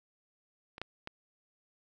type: clicks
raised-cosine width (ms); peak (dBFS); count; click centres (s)
0.3; -29 / -20 / -24; 3; 0.781 / 0.816 / 1.074
effects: none